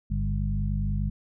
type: harmonic tone with a mistuned harmonic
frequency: 50.1 Hz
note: G1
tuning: 38 cents sharp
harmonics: 1 / 2 / 3 / 4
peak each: -27 / -30 / -32 / -33 dBFS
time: 0.1-1.1 s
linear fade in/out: 10 ms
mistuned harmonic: 3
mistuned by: -38 cents
effects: none